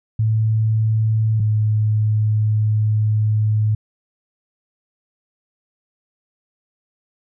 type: tone pair in turn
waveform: sine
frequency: 110 / 107.49 Hz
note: A2 / A2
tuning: 0 / -40 cents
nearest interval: unison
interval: 40 cents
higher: first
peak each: -14 dBFS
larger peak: neither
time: 0.19-1.4 / 1.4-3.75 s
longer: second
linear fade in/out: 5 ms
effects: none